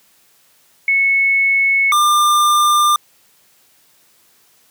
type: tone pair in turn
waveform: sine / square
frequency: 2201 / 1196.6 Hz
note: C#7 / D6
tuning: -13 / +32 cents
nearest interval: major seventh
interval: 1055 cents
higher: first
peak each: -11 dBFS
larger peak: neither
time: 0.88-1.92 / 1.92-2.96 s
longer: neither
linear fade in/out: 2 ms
effects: white hiss -54 dBFS RMS until 4.7 s + high-pass 80 Hz 12 dB/octave